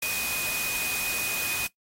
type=tone in noise; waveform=sine; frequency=2489 Hz; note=D#7; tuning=in tune; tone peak=-31 dBFS; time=0.02-1.67 s; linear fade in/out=5 ms; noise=white; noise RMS=-31 dBFS; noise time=0.02-1.67 s; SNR=-3 dB; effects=noise-tail reverb RT60 0.1 s tail -17 dB re dry + AAC 48 kbps